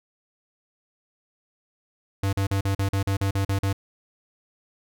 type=tone bursts; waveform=square; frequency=98 Hz; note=G2; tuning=in tune; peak=-22 dBFS; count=11; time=2.23-3.729 s; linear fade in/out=5 ms; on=99 ms; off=41 ms; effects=none